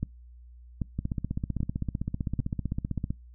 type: two click trains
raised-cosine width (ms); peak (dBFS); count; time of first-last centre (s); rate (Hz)
5; -16 / -17; 4 / 34; 0.03-2.392 / 0.99-3.105; 1.27 / 15.6
effects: noise-tail reverb RT60 0.2 s tail -25 dB re dry + added 60 Hz sine -47 dBFS peak until 3.34 s